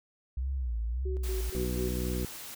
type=tone with vibrato; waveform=sine; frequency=61.3 Hz; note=B1; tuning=12 cents flat; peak=-29 dBFS; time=0.37-1.5 s; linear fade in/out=5 ms; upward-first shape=sine; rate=1.7 Hz; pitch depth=170 cents each way
type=tone with tremolo; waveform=sine; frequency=375.2 Hz; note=F#4; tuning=24 cents sharp; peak=-35 dBFS; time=1.05-1.97 s; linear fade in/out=10 ms; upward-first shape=square; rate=4.2 Hz; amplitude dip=70%
type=noise; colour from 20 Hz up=white; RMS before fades=-43 dBFS; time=1.23-2.55 s; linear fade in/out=10 ms
type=harmonic tone; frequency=61.74 Hz; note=B1; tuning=in tune; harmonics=1 / 2 / 3 / 4 / 5 / 6 / 8; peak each=-32 / -39 / -37 / -40 / -41 / -38 / -43 dBFS; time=1.55-2.25 s; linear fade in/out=0 ms
effects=none